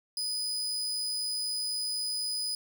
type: tone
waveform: 35% pulse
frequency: 4978 Hz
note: D#8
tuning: in tune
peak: -29 dBFS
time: 0.17-2.55 s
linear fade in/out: 2 ms
effects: none